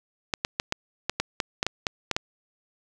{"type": "clicks", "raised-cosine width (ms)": 0.2, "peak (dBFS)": -7, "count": 12, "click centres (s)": [0.338, 0.449, 0.599, 0.724, 1.096, 1.2, 1.402, 1.629, 1.666, 1.868, 2.113, 2.165], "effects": []}